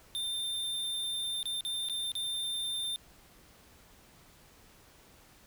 square tone with dropouts, 3595 Hz, A7, 36 cents sharp, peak -33 dBFS, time 0.15-2.96 s, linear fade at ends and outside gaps 0 ms, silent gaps 1.429-1.456 / 1.608-1.65 / 1.887-1.897 / 2.118-2.153 s, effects pink hiss -59 dBFS RMS until 5.46 s

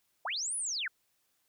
sine linear two-way sweep, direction up then down, 547 to 10260 to 1318 Hz, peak -32 dBFS, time 0.25-0.88 s, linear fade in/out 5 ms, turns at 0.56 s, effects white hiss -75 dBFS RMS until 1.48 s

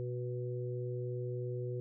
harmonic tone, 123.2 Hz, B2, 4 cents flat, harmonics 1 / 3 / 4, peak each -37 / -41 / -44 dBFS, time 0-1.8 s, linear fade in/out 0 ms, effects none

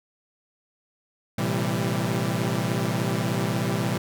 sawtooth tone cluster, 113.3 / 129.8 / 166.4 / 196.3 Hz, A#2 / C3 / E3 / G3, -49 / -13 / +17 / +3 cents, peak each -25 dBFS, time 1.38-3.98 s, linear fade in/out 5 ms, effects none

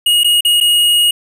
square tone with dropouts, 2878 Hz, F#7, 49 cents flat, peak -9 dBFS, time 0.06-1.11 s, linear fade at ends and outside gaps 5 ms, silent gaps 0.235-0.244 / 0.408-0.449 / 0.603-0.609 s, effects none

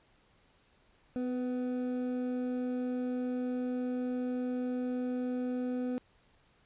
triangle tone pair together, 251.3 / 497.2 Hz, B3 / B4, +30 / +12 cents, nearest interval octave, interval 1182 cents, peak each -30 / -37 dBFS, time 1.16-5.98 s, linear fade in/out 0 ms, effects pink hiss -67 dBFS RMS until 6.65 s + resampled to 8000 Hz

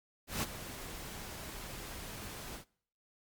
pink noise with ADSR envelope, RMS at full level -33 dBFS, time 0.27-2.65 s, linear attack 160 ms, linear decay 17 ms, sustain -12 dB, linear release 100 ms, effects noise-tail reverb RT60 0.6 s tail -24 dB re dry + Opus 48 kbps

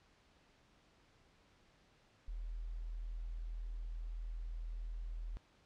sine tone, 40.85 Hz, E1, 15 cents flat, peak -40 dBFS, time 2.28-5.37 s, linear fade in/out 0 ms, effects pink hiss -69 dBFS RMS until 5.65 s + low-pass 5000 Hz 12 dB/octave

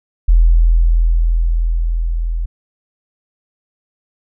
sine tone with level ramp, 41.58 Hz, E1, 16 cents sharp, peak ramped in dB -5 to -16 dBFS, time 0.28-2.46 s, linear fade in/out 10 ms, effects none

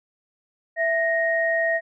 sine tone pair together, 660.4 / 1868 Hz, E5 / A#6, +3 / +3 cents, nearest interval octave + tritone, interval 1800 cents, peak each -22 dBFS, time 0.76-1.81 s, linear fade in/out 50 ms, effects none

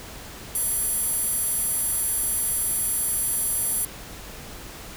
square tone with high-pass filter, 659.3 Hz, E5, in tune, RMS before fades -25 dBFS, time 0.55-3.85 s, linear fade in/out 2 ms, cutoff 11000 Hz, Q 4, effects added 50 Hz sine -49 dBFS peak until 4.96 s + pink hiss -40 dBFS RMS until 4.96 s

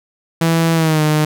sawtooth tone with pitch glide, 164.81 to 152.89 Hz, E3 to D#3, 0 to -30 cents, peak -8 dBFS, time 0.41-1.25 s, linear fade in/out 5 ms, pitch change -130 cents, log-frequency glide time 0.74-1.02 s, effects none

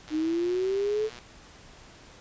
click train, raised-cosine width 0.2 ms, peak -27 dBFS, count 135, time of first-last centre 0.08-1.187 s, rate 121 Hz
sine linear sweep, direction up, 302.7 to 440 Hz, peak -24 dBFS, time 0.1-1.1 s, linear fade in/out 50 ms
effects pink hiss -51 dBFS RMS until 2.2 s + resampled to 16000 Hz

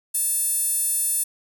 sawtooth tone with high-pass filter, 880 Hz, A5, in tune, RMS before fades -23 dBFS, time 0.14-1.24 s, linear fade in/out 10 ms, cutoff 10000 Hz, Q 4.9, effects none

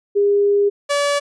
sine / sawtooth tone pair in turn, 405.5 / 573.5 Hz, G#4 / D5, -41 / -41 cents, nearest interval tritone, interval 600 cents, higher second, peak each -12 dBFS, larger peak neither, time 0.15-0.7 / 0.89-1.2 s, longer first, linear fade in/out 20 ms, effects resampled to 22050 Hz

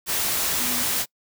sine tone in noise, 246.9 Hz, B3, in tune, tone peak -33 dBFS, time 0.57-0.86 s, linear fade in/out 50 ms, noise white, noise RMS -24 dBFS, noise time 0.06-1.06 s, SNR -12 dB, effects noise-tail reverb RT60 0.1 s tail -25 dB re dry

